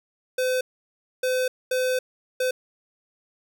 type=tone bursts at uneven times; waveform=square; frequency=510 Hz; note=C5; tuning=44 cents flat; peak=-22 dBFS; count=4; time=0.38-0.61 / 1.23-1.48 / 1.71-1.99 / 2.4-2.51 s; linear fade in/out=5 ms; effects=none